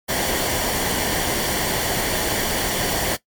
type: noise with comb filter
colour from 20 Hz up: pink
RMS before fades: -22 dBFS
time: 0.08-3.17 s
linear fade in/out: 20 ms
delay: 0.78 ms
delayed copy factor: -0.5
effects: noise-tail reverb RT60 0.1 s tail -17 dB re dry + MP3 96 kbps